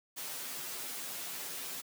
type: noise with comb filter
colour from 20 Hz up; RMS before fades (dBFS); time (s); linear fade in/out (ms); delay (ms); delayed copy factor
white; -41; 0.16-1.82; 20; 9.4; -0.9
effects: high-pass 150 Hz 12 dB/octave